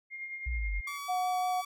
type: tone with tremolo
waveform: sine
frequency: 2124 Hz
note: C7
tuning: 25 cents sharp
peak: -35 dBFS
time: 0.1-0.99 s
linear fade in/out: 50 ms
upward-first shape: triangle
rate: 9.4 Hz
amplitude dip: 55%
type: exponential sweep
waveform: sine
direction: down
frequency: 64.1 to 44.85 Hz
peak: -30 dBFS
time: 0.46-0.81 s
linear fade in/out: 10 ms
type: tone with vibrato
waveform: sawtooth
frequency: 1141 Hz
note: C#6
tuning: 50 cents sharp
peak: -34 dBFS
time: 0.87-1.65 s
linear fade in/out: 5 ms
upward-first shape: sine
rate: 5.4 Hz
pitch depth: 10 cents each way
type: tone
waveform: sine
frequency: 731 Hz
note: F#5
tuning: 21 cents flat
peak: -28 dBFS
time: 1.08-1.62 s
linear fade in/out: 20 ms
effects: none